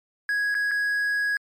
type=tone with dropouts; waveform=triangle; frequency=1661.2 Hz; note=G#6; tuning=in tune; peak=-20 dBFS; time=0.29-1.37 s; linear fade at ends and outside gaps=1 ms; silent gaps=0.544-0.55 / 0.711-0.715 s; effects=MP3 64 kbps